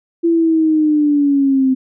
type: linear sweep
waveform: sine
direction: down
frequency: 338.4 to 259 Hz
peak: -10 dBFS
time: 0.23-1.75 s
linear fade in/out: 20 ms
effects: none